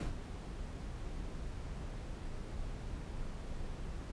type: noise with ADSR envelope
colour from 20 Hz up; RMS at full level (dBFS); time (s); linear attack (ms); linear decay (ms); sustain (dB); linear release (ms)
brown; -34; 0-4.12; 4; 120; -8; 14
effects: resampled to 22050 Hz